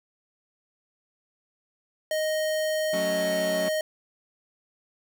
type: tone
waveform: square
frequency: 622.3 Hz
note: D#5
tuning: in tune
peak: -25 dBFS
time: 2.11-3.81 s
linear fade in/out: 2 ms
type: chord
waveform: sawtooth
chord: F# minor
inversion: none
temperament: equal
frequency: 185 / 220 / 277.2 Hz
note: F#3 / A3 / C#4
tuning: 0 / 0 / 0 cents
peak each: -29 / -34 / -32 dBFS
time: 2.93-3.69 s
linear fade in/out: 5 ms
effects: none